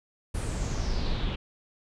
brown noise with low-pass filter sweep, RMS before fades -29 dBFS, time 0.34-1.36 s, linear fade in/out 10 ms, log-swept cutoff 10000 to 3100 Hz, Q 4.4, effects none

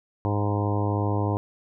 harmonic tone with a mistuned harmonic, 102.8 Hz, G#2, 17 cents flat, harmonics 1 / 2 / 3 / 4 / 5 / 6 / 7 / 8 / 9 / 10, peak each -24 / -34 / -30 / -33 / -34 / -38 / -36 / -37 / -34 / -38 dBFS, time 0.25-1.37 s, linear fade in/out 0 ms, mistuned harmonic 9, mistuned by +18 cents, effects none

